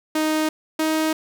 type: tone pair in turn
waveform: sawtooth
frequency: 311.1 / 314.7 Hz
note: D#4 / D#4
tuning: 0 / +20 cents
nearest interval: unison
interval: 20 cents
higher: second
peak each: -15 dBFS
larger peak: neither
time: 0.15-0.49 / 0.79-1.13 s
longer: neither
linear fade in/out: 5 ms
effects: none